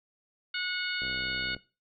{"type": "harmonic tone", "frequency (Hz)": 730, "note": "F#5", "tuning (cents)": -24, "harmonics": [2, 3, 4, 5, 6], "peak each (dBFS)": [-35, -37, -38, -39, -40], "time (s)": [0.54, 1.55], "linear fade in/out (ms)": 5}
{"type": "click train", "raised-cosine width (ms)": 2, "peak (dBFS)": -31, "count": 36, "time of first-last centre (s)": [1.02, 1.565], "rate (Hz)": 64.2}
{"effects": ["noise-tail reverb RT60 0.3 s tail -18 dB re dry"]}